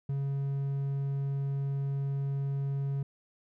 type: tone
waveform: triangle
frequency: 138.59 Hz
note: C#3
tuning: in tune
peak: -27 dBFS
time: 0.09-3.03 s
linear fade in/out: 5 ms
effects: none

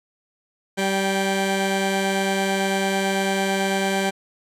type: tone pair together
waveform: 15% pulse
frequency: 193.75 / 784 Hz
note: G3 / G5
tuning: -20 / 0 cents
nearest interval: 2 octaves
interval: 2420 cents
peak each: -15 / -19 dBFS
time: 0.77-4.11 s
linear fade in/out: 20 ms
effects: low-pass 11000 Hz 12 dB/octave

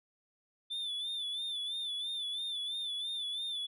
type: tone with vibrato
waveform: sine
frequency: 3520 Hz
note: A7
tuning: in tune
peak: -32 dBFS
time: 0.7-3.67 s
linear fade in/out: 20 ms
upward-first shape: sine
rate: 3 Hz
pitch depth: 66 cents each way
effects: tanh soft clip ceiling -34 dBFS

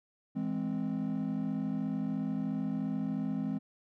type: chord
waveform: triangle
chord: E augmented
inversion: none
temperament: equal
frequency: 164.81 / 207.7 / 261.6 Hz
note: E3 / G#3 / B#3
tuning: 0 / 0 / 0 cents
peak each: -35 / -32 / -32 dBFS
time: 0.35-3.59 s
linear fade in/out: 20 ms
effects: tanh soft clip ceiling -23 dBFS

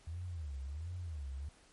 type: tone with vibrato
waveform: sine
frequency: 77.78 Hz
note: D#2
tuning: in tune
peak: -39 dBFS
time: 0.07-1.49 s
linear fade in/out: 5 ms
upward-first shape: sine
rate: 1.4 Hz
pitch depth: 260 cents each way
effects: pink hiss -64 dBFS RMS until 1.72 s + MP3 48 kbps

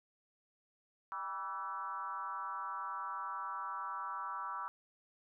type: tone with frequency modulation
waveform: sine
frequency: 1153 Hz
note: D6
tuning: 32 cents flat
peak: -38 dBFS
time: 1.12-4.68 s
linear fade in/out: 0 ms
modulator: 179 Hz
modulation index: 1.4
effects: none

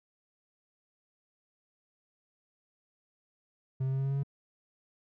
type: tone with pitch steps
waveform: triangle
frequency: 131.5 / 132.8 / 134.11 / 135.43 / 136.77 / 138.12 / 139.48 Hz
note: C3 / C3 / C3 / C#3 / C#3 / C#3 / C#3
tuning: +9 / +26 / +43 / -40 / -23 / -6 / +11 cents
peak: -26 dBFS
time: 3.8-4.234 s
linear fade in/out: 10 ms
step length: 62 ms
effects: none

